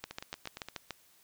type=two click trains; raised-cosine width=0.2 ms; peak=-24 / -20 dBFS; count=6 / 7; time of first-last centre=0.11-0.686 / 0.04-0.907 s; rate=8.68 / 6.92 Hz; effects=white hiss -64 dBFS RMS until 1.23 s